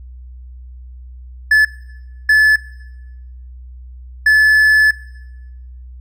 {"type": "tone bursts at uneven times", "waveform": "triangle", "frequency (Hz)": 1729, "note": "A6", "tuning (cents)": -31, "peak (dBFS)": -5, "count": 3, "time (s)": [[1.51, 1.65], [2.29, 2.56], [4.26, 4.91]], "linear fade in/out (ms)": 5, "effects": ["noise-tail reverb RT60 1.0 s tail -20 dB re dry", "added 62 Hz sine -32 dBFS peak until 6 s"]}